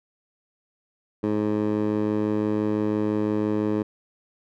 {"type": "tone with band-pass filter", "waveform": "15% pulse", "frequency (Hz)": 105.9, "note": "G#2", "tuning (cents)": 34, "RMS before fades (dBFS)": -24, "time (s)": [1.23, 3.83], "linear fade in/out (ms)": 10, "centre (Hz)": 370, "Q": 1.1, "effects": []}